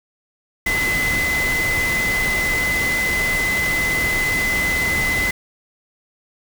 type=tone in noise; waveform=sine; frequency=2029 Hz; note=B6; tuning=46 cents sharp; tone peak=-18 dBFS; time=0.66-5.31 s; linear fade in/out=5 ms; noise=pink; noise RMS=-25 dBFS; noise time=0.66-5.31 s; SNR=+4 dB; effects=none